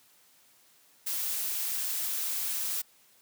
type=noise; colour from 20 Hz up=blue; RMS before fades=-32 dBFS; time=1.06-2.82 s; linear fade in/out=10 ms; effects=white hiss -62 dBFS RMS until 3.21 s + high-pass 100 Hz 12 dB/octave